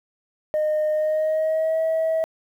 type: tone with pitch glide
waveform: sine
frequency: 613 to 644.6 Hz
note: D#5 to E5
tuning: -26 to -39 cents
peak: -17 dBFS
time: 0.54-2.24 s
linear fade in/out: 0 ms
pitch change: +87 cents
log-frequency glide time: 0.92-1.81 s
effects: tanh soft clip ceiling -17 dBFS + 9-bit